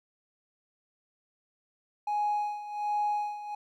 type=tone with tremolo; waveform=triangle; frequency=833 Hz; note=G#5; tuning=5 cents sharp; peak=-22 dBFS; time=2.07-3.55 s; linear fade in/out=5 ms; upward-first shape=sine; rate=1.3 Hz; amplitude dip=80%; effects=tanh soft clip ceiling -22 dBFS